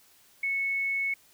sine tone, 2204 Hz, C#7, 11 cents flat, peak -26 dBFS, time 0.43-1.14 s, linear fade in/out 5 ms, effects white hiss -60 dBFS RMS until 1.33 s

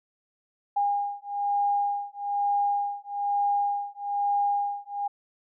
sine beating tone pair, 811 / 812.1 Hz, G#5 / G#5, -41 / -39 cents, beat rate 1.1 Hz, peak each -27 dBFS, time 0.76-5.08 s, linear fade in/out 10 ms, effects none

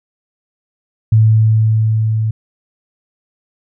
sine tone with level ramp, 110 Hz, A2, in tune, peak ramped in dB -5 to -13 dBFS, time 1.12-2.31 s, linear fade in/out 5 ms, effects none

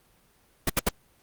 pink noise bursts, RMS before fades -22 dBFS, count 3, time 0.67-0.89 s, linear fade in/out 5 ms, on 26 ms, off 71 ms, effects pink hiss -63 dBFS RMS until 1.22 s + Opus 32 kbps

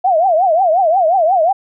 sine tone with vibrato, 698.5 Hz, F5, in tune, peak -9 dBFS, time 0.04-1.53 s, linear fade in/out 10 ms, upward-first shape triangle, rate 5.6 Hz, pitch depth 240 cents each way, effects none

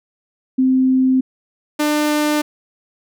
sine / sawtooth tone pair in turn, 260 / 299.4 Hz, C4 / D4, -11 / +33 cents, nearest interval major second, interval 244 cents, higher second, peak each -11 dBFS, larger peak neither, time 0.58-1.21 / 1.79-2.42 s, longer neither, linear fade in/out 10 ms, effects none

